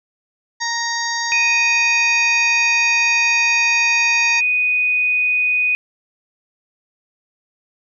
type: harmonic tone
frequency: 932.3 Hz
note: A#5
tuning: in tune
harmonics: 1 / 2 / 4 / 5 / 6 / 7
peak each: -25 / -23 / -31 / -27 / -30 / -28 dBFS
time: 0.6-4.41 s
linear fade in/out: 20 ms
type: tone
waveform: sine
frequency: 2486 Hz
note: D#7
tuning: 2 cents flat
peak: -14 dBFS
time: 1.32-5.75 s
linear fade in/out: 0 ms
effects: none